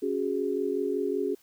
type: chord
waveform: sine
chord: C# suspended fourth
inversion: none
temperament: equal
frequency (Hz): 277.2 / 370 / 415.3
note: C#4 / F#4 / G#4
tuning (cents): 0 / 0 / 0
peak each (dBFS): -32 / -30 / -29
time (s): 0.02-1.35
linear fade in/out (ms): 10
effects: white hiss -62 dBFS RMS until 1.42 s